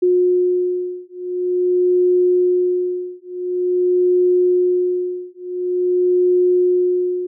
sine beating tone pair, 360.2 / 360.67 Hz, F#4 / F#4, -46 / -44 cents, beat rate 0.47 Hz, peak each -17 dBFS, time 0.02-7.27 s, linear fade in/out 10 ms, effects none

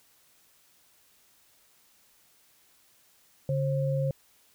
sine tone pair together, 141.5 / 533.2 Hz, C#3 / C5, +36 / +33 cents, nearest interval octave + major seventh, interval 2297 cents, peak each -26 / -30 dBFS, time 3.49-4.11 s, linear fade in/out 2 ms, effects white hiss -63 dBFS RMS until 4.54 s

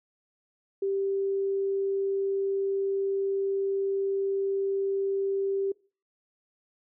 sine tone, 392 Hz, G4, in tune, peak -25 dBFS, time 0.82-5.72 s, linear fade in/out 5 ms, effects noise-tail reverb RT60 0.4 s tail -24 dB re dry

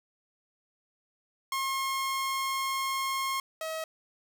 sawtooth tone pair in turn, 1075 / 639.2 Hz, C6 / D#5, +47 / +47 cents, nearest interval major sixth, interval 900 cents, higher first, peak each -25 / -29 dBFS, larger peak first, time 1.52-3.4 / 3.61-3.84 s, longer first, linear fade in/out 2 ms, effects none

